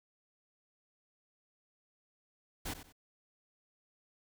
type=noise with echo; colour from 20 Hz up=pink; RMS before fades=-39 dBFS; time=2.65-2.74 s; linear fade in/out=10 ms; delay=93 ms; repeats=2; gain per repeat=-11 dB; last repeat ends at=2.926 s; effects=none